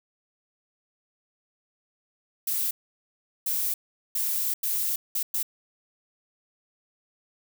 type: noise bursts at uneven times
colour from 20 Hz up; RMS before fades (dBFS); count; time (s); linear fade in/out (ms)
violet; -27; 6; 2.47-2.71 / 3.46-3.74 / 4.15-4.54 / 4.63-4.96 / 5.15-5.23 / 5.34-5.43; 5
effects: none